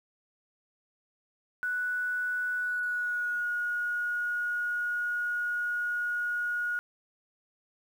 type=tone with pitch glide; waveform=sine; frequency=1480 to 1445.4 Hz; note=F#6 to F#6; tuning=0 to -41 cents; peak=-28 dBFS; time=1.63-6.79 s; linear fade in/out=0 ms; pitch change=-41 cents; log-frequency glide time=2.55-3.47 s; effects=9-bit